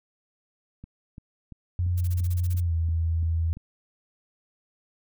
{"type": "click train", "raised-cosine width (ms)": 5, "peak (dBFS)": -29, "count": 9, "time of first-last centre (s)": [0.84, 3.57], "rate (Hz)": 2.93}
{"type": "tone with pitch glide", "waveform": "sine", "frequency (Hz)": [88.7, 82.28], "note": ["F2", "E2"], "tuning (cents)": [27, -3], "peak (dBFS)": -22, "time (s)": [1.79, 3.53], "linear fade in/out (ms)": 0, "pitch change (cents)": -130, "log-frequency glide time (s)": [2.6, 2.73]}
{"type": "noise bursts", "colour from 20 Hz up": "blue", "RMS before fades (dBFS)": -42, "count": 10, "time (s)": [1.97, 2.605], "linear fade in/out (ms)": 10, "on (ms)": 41, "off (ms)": 25}
{"effects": []}